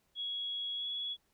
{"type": "tone with pitch glide", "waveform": "sine", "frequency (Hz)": [3335, 3370], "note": ["G#7", "G#7"], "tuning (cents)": [7, 25], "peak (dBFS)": -35, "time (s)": [0.15, 1.17], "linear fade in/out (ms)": 50, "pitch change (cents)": 18, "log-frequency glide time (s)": [0.76, 0.86], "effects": ["pink hiss -75 dBFS RMS until 1.33 s"]}